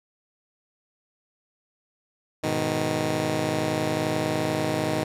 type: chord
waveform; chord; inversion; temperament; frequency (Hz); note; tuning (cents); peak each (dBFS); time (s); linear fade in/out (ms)
10% pulse; G# minor; none; just; 103.83 / 124.59 / 155.74; G#2 / B2 / D#3; 0 / +16 / +2; -23 / -22 / -19; 2.43-5.04; 10
effects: low-pass 12000 Hz 12 dB/octave